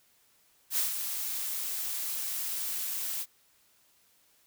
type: noise with ADSR envelope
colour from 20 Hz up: blue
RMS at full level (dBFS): -27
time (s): 0.7-3.26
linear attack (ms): 73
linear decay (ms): 140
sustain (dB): -7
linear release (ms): 48
effects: white hiss -66 dBFS RMS until 4.46 s